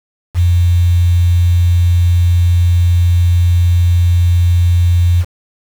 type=tone with quantisation; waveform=sine; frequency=87.31 Hz; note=F2; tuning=in tune; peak=-7 dBFS; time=0.34-5.25 s; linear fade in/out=50 ms; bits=5; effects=none